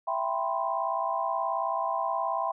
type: chord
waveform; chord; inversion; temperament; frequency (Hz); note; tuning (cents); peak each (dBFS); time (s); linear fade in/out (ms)
sine; C major seventh; first; equal with one note detuned; 663.8 / 784 / 987.8 / 1046.5; E5 / G5 / B5 / C6; +12 / 0 / 0 / 0; -32; 0.07-2.52; 10
effects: none